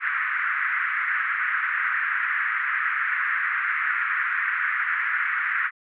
white band-pass noise, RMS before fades -25 dBFS, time 0-5.71 s, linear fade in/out 50 ms, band 1300 to 2000 Hz, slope 48 dB/octave, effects none

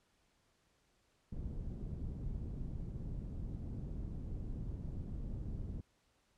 pink low-pass noise, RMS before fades -42 dBFS, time 1.32-5.81 s, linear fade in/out 5 ms, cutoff 190 Hz, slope 12 dB/octave, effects pink hiss -75 dBFS RMS until 6.37 s + low-pass 9000 Hz 12 dB/octave

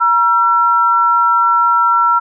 sine tone pair together, 953.2 / 1351 Hz, A#5 / E6, +38 / +42 cents, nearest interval tritone, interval 604 cents, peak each -14 / -10 dBFS, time 0-2.2 s, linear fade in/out 20 ms, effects none

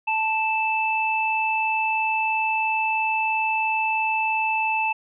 sine tone pair together, 880 / 2637 Hz, A5 / E7, 0 / 0 cents, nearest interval octave + perfect fifth, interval 1900 cents, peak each -23 dBFS, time 0.07-4.93 s, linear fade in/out 10 ms, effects none

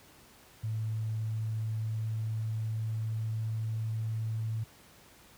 sine tone with pitch glide, 110 to 111.15 Hz, A2 to A2, 0 to +18 cents, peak -30 dBFS, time 0.63-4.64 s, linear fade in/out 10 ms, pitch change +18 cents, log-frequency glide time 1.17-4.42 s, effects pink hiss -57 dBFS RMS until 5.37 s + high-pass 60 Hz 12 dB/octave

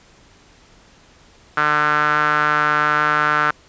sawtooth tone with band-pass filter, 150.2 Hz, D3, 39 cents sharp, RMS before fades -17 dBFS, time 1.57-3.51 s, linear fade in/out 5 ms, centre 1400 Hz, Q 5.1, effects pink hiss -50 dBFS RMS until 3.68 s + resampled to 16000 Hz

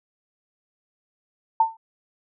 sine tone with exponential decay, 897 Hz, A5, 33 cents sharp, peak -11 dBFS, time 1.6-1.77 s, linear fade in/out 5 ms, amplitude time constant 36 ms, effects none

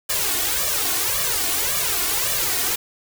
white noise with flanger, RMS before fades -22 dBFS, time 0.09-2.76 s, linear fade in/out 10 ms, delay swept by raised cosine 1.7 to 2.8 ms, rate 1.8 Hz, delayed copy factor +0.95, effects none

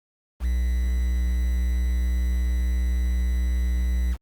triangle tone with quantisation, 60.8 Hz, B1, 26 cents flat, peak -18 dBFS, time 0.4-4.17 s, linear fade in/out 50 ms, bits 7, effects Opus 24 kbps

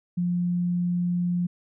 sine tone, 176.2 Hz, F3, 16 cents sharp, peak -22 dBFS, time 0.17-1.47 s, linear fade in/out 10 ms, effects none

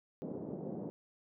pink band-pass noise, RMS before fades -42 dBFS, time 0.22-0.9 s, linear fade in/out 0 ms, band 160 to 560 Hz, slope 24 dB/octave, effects none

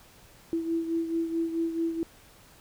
sine beating tone pair, 330 / 334.6 Hz, E4 / E4, +2 / +26 cents, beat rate 4.6 Hz, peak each -27 / -34 dBFS, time 0.53-2.03 s, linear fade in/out 0 ms, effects pink hiss -55 dBFS RMS until 2.6 s

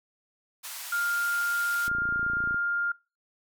white band-pass noise, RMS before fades -39 dBFS, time 0.63-1.89 s, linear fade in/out 20 ms, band 790 to 16000 Hz, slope 24 dB/octave
sine tone, 1404 Hz, F6, 9 cents sharp, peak -25 dBFS, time 0.92-2.92 s, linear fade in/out 5 ms
click train, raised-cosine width 3 ms, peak -28 dBFS, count 20, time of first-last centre 1.88-2.544 s, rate 28.6 Hz
effects noise-tail reverb RT60 0.3 s tail -24 dB re dry

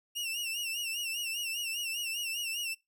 sawtooth tone with vibrato, 2772 Hz, F7, 14 cents flat, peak -30 dBFS, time 0.15-2.75 s, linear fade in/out 20 ms, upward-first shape sine, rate 5 Hz, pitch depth 87 cents each way, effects noise-tail reverb RT60 0.2 s tail -23 dB re dry

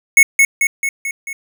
square tone with echo, 2196 Hz, C#7, 17 cents flat, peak -4 dBFS, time 0.17-0.23 s, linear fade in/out 2 ms, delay 220 ms, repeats 5, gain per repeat -4 dB, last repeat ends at 1.33 s, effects none

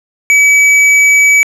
sine tone with hard clipping, 2285 Hz, D7, 48 cents flat, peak -6 dBFS, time 0.3-1.43 s, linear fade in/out 0 ms, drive 10 dB, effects low-pass 11000 Hz 12 dB/octave

